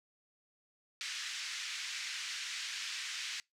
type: band-pass noise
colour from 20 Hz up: pink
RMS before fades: -41 dBFS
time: 1.01-3.4 s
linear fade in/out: 0 ms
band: 1800 to 6700 Hz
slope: 24 dB/octave
effects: noise-tail reverb RT60 0.2 s tail -26 dB re dry